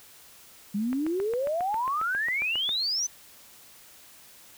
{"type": "exponential sweep", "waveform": "sine", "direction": "up", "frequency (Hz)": [196, 6170], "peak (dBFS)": -25, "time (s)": [0.74, 3.07], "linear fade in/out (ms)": 10}
{"type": "click train", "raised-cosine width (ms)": 0.5, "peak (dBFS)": -23, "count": 14, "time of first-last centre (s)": [0.93, 2.692], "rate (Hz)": 7.38}
{"effects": ["white hiss -52 dBFS RMS until 4.57 s"]}